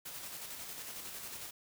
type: noise with tremolo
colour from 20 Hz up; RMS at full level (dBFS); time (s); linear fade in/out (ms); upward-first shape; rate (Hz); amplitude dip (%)
white; -44; 0.05-1.51; 10; square; 11; 30
effects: none